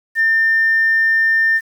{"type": "tone", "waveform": "sine", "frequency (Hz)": 1800, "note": "A6", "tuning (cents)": 39, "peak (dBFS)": -10, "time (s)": [0.15, 1.61], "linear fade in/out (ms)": 50, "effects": ["tanh soft clip ceiling -8 dBFS", "7-bit"]}